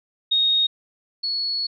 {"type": "tone pair in turn", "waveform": "sine", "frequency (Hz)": [3729, 4381], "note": ["A#7", "C#8"], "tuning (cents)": [0, -21], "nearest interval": "minor third", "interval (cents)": 279, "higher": "second", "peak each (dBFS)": [-16, -22], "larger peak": "first", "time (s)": [[0.31, 0.67], [1.23, 1.67]], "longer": "second", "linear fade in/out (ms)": 10, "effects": []}